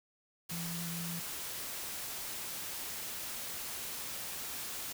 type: tone in noise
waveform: sine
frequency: 170 Hz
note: F3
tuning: 46 cents flat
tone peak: -39 dBFS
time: 0.51-1.2 s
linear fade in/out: 10 ms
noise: white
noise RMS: -41 dBFS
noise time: 0.49-4.93 s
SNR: -1 dB
effects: none